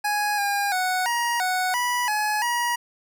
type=tone with pitch steps; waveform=25% pulse; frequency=831 / 808 / 739 / 948 / 739 / 979 / 846 / 958 Hz; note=G#5 / G#5 / F#5 / A#5 / F#5 / B5 / G#5 / A#5; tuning=+1 / -48 / -2 / +29 / -2 / -15 / +32 / +47 cents; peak=-18 dBFS; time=0.04-2.76 s; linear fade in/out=10 ms; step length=340 ms; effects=none